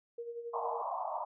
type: tone with tremolo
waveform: sine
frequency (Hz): 470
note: A#4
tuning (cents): +14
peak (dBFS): -37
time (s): 0.18-0.82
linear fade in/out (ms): 5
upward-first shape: sine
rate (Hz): 11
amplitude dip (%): 60
type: band-pass noise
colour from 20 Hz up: white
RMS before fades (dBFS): -37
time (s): 0.53-1.25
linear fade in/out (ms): 10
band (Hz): 600 to 1100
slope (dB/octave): 96
effects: none